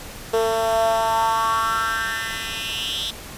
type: tone with high-pass filter sweep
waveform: 10% pulse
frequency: 224.5 Hz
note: A3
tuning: 35 cents sharp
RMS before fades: -22 dBFS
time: 0.33-3.11 s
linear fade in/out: 10 ms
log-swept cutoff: 460 to 3600 Hz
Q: 4.9
effects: pink hiss -37 dBFS RMS until 3.37 s + resampled to 32000 Hz